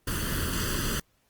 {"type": "noise with comb filter", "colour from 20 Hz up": "pink", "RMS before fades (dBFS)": -29, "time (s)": [0.07, 1], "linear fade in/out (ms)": 5, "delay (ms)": 0.65, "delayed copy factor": 0.9, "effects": ["pink hiss -69 dBFS RMS until 1.29 s", "Opus 32 kbps"]}